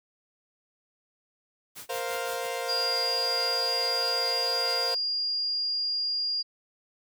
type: noise with tremolo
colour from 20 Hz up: white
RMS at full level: -41 dBFS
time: 1.75-2.48 s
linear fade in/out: 20 ms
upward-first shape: sine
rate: 5.8 Hz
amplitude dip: 95%
type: chord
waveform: sawtooth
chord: Bb suspended second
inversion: none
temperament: equal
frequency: 466.2 / 523.3 / 698.5 Hz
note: Bb4 / C5 / F5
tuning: 0 / 0 / 0 cents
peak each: -31 / -30 / -31 dBFS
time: 1.89-4.95 s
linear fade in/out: 10 ms
type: tone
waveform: sine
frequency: 4823 Hz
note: D8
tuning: 45 cents sharp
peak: -26 dBFS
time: 2.68-6.43 s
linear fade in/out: 20 ms
effects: none